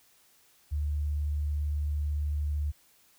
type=tone with vibrato; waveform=sine; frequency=73.9 Hz; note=D2; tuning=11 cents sharp; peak=-27 dBFS; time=0.71-2.72 s; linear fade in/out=20 ms; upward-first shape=sine; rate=18 Hz; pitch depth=13 cents each way; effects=white hiss -63 dBFS RMS until 3.18 s